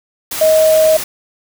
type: tone in noise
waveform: sine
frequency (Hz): 630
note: D#5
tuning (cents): +21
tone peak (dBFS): -7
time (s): 0.41-0.97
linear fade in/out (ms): 5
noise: white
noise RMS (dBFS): -22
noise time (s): 0.31-1.04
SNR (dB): +12
effects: none